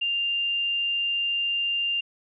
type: tone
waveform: sine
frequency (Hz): 2794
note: F7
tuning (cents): 0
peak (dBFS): -23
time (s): 0.01-2.01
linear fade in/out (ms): 10
effects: none